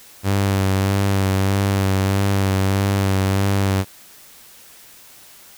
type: tone with vibrato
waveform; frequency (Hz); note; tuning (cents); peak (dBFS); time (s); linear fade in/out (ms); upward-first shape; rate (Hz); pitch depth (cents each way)
sawtooth; 97.5; G2; -9; -12; 0.23-3.85; 50; sine; 1.6; 29
effects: white hiss -45 dBFS RMS until 5.57 s